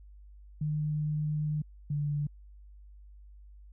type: tone pair in turn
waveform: sine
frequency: 151.5 / 146.42 Hz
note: D#3 / D3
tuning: -46 / -5 cents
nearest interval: minor second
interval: 59 cents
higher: first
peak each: -28 dBFS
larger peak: neither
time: 0.61-1.62 / 1.9-2.27 s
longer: first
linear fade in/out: 5 ms
effects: added 50 Hz sine -49 dBFS peak until 3.72 s

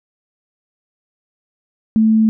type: tone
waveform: sine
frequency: 220 Hz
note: A3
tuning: in tune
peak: -9 dBFS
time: 1.96-2.29 s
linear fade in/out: 0 ms
effects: none

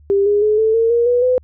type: tone with pitch steps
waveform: sine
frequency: 397.5 / 411.3 / 425.5 / 440.3 / 455.6 / 471.3 / 487.7 / 504.6 Hz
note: G4 / G#4 / G#4 / A4 / A#4 / A#4 / B4 / B4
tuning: +24 / -17 / +42 / +1 / -40 / +19 / -22 / +37 cents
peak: -11 dBFS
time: 0.1-1.38 s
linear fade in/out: 0 ms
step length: 160 ms
effects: added 74 Hz sine -43 dBFS peak until 1.43 s

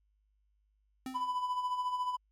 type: tone with exponential decay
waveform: square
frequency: 260 Hz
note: C4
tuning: 11 cents flat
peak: -36 dBFS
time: 1.06-1.4 s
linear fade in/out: 2 ms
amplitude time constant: 73 ms
type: tone with tremolo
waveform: triangle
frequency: 997 Hz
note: B5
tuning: 16 cents sharp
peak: -27 dBFS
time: 1.14-2.17 s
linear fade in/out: 20 ms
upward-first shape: sine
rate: 14 Hz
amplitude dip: 55%
effects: added 51 Hz sine -70 dBFS peak until 2.31 s + MP3 64 kbps

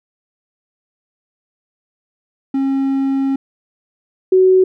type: tone pair in turn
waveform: triangle / sine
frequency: 270.9 / 373.9 Hz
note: C#4 / F#4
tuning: -40 / +18 cents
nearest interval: tritone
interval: 558 cents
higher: second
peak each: -12 / -7 dBFS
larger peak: second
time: 2.54-3.36 / 4.32-4.64 s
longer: first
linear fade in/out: 5 ms
effects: none

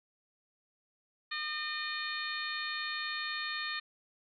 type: harmonic tone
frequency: 608 Hz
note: D#5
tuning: 40 cents flat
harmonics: 2 / 3 / 4 / 5 / 6 / 7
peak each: -42 / -38 / -43 / -48 / -42 / -42 dBFS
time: 1.31-3.8 s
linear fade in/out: 10 ms
effects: none

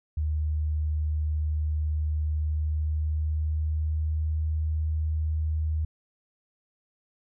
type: tone with pitch glide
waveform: sine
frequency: 76.5 to 77.97 Hz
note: D#2 to D#2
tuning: -29 to +4 cents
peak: -24 dBFS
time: 0.17-5.85 s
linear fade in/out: 5 ms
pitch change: +33 cents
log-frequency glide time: 2.36-4.46 s
effects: none

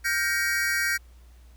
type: chord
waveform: square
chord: G half-diminished seventh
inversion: third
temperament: just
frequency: 1411.2 / 1568 / 1881.6 / 2258 Hz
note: F6 / G6 / Bb6 / Db7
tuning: +18 / 0 / +16 / +31 cents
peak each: -33 / -28 / -28 / -32 dBFS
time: 0.04-0.98 s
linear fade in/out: 20 ms
effects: added 60 Hz sine -48 dBFS peak until 1.56 s + pink hiss -62 dBFS RMS until 1.56 s

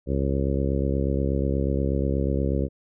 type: harmonic tone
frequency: 68.3 Hz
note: C#2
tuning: 25 cents flat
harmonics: 1 / 2 / 3 / 4 / 5 / 6 / 7 / 8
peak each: -25 / -28 / -30 / -31 / -32 / -33 / -33 / -34 dBFS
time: 0.06-2.69 s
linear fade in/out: 50 ms
effects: none

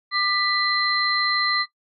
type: tone cluster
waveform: sine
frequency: 1192 / 1975 / 4107 Hz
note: D6 / B6 / C8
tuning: +25 / 0 / -33 cents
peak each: -24 dBFS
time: 0.11-1.66 s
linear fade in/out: 50 ms
effects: noise-tail reverb RT60 0.1 s tail -18 dB re dry

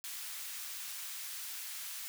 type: high-pass noise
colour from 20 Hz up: white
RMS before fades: -43 dBFS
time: 0.04-2.08 s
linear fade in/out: 0 ms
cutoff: 1400 Hz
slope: 12 dB/octave
effects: none

